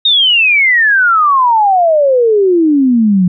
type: exponential sweep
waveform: sine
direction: down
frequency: 3749 to 174.61 Hz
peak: -6 dBFS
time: 0.05-3.28 s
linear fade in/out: 5 ms
effects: none